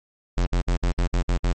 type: tone bursts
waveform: square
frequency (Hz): 44.01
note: F1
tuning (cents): +14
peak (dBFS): -19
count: 8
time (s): 0.37-1.53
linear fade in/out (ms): 10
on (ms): 96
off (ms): 56
effects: MP3 32 kbps